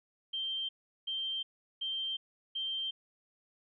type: tone bursts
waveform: sine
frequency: 3146 Hz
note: G7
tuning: 6 cents sharp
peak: -33 dBFS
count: 4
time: 0.33-2.91 s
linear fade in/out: 10 ms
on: 360 ms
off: 380 ms
effects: none